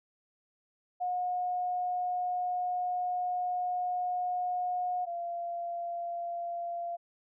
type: tone pair in turn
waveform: sine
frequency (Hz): 722 / 689.8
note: F#5 / F5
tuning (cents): -43 / -22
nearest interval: minor second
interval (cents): 79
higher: first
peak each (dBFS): -29 / -33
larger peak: first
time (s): 1-5.06 / 5.06-6.97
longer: first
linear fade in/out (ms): 20
effects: none